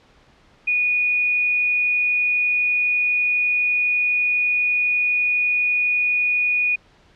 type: tone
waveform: sine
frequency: 2462 Hz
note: D#7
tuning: 19 cents flat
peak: -16 dBFS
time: 0.67-6.76 s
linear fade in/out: 10 ms
effects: pink hiss -54 dBFS RMS until 7.15 s + low-pass 4000 Hz 12 dB/octave